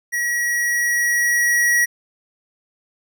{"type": "tone with level ramp", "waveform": "square", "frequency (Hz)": 1914, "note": "A#6", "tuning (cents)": 45, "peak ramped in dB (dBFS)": [-20, -14], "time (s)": [0.12, 1.86], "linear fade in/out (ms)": 20, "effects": []}